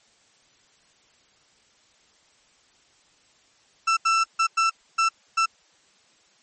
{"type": "tone bursts at uneven times", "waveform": "35% pulse", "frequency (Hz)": 1334, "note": "E6", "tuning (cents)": 20, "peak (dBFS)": -16, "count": 6, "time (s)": [[3.87, 3.97], [4.05, 4.24], [4.39, 4.47], [4.57, 4.7], [4.98, 5.09], [5.37, 5.46]], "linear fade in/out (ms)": 10, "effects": ["white hiss -60 dBFS RMS until 6.42 s", "MP3 32 kbps"]}